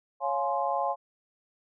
sine chord, Db major seventh, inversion none, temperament equal with one note detuned, 554.4 / 698.5 / 840.7 / 1046.5 Hz, Db5 / F5 / Ab5 / C6, 0 / 0 / +21 / 0 cents, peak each -32 / -31 / -30 / -32 dBFS, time 0.2-0.96 s, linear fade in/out 50 ms, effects none

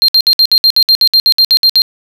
triangle tone bursts, 4186 Hz, C8, in tune, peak -3 dBFS, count 15, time 0.02-1.819 s, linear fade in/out 0 ms, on 63 ms, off 61 ms, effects none

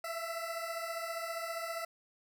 20% pulse beating tone pair, 660 / 675 Hz, E5 / E5, +2 / +41 cents, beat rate 15 Hz, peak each -34 / -36 dBFS, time 0.04-1.85 s, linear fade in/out 5 ms, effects none

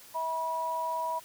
sine tone pair together, 646.6 / 971 Hz, E5 / B5, -34 / -30 cents, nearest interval perfect fifth, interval 704 cents, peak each -36 / -30 dBFS, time 0.14-1.2 s, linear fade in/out 20 ms, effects white hiss -52 dBFS RMS until 1.24 s

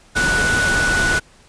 sine tone in noise, 1478 Hz, F#6, 2 cents flat, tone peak -16 dBFS, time 0.15-1.2 s, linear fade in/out 20 ms, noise pink, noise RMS -21 dBFS, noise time 0.15-1.2 s, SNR +2 dB, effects pink hiss -50 dBFS RMS until 1.48 s + resampled to 22050 Hz

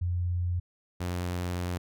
sine / sawtooth tone pair in turn, 88.3 / 88.91 Hz, F2 / F2, +20 / +31 cents, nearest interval unison, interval 11 cents, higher second, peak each -26 dBFS, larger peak neither, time 0.01-0.6 / 1-1.78 s, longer second, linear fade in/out 10 ms, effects none

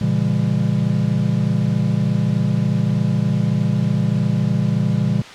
triangle chord, A# diminished seventh, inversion none, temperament just, 116.54 / 139.85 / 167.82 / 201.4 Hz, A#2 / C#3 / E3 / G3, 0 / +16 / +31 / +47 cents, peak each -19 dBFS, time 0.01-5.22 s, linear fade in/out 5 ms, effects white hiss -36 dBFS RMS until 5.34 s + low-pass 4000 Hz 12 dB/octave

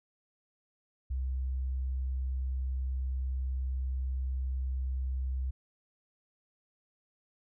sine tone, 64.9 Hz, C2, 13 cents flat, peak -30 dBFS, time 1.1-5.51 s, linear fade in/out 10 ms, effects none

